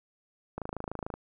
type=click train; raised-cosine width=1 ms; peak=-21 dBFS; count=16; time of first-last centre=0.58-1.14 s; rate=26.8 Hz; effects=none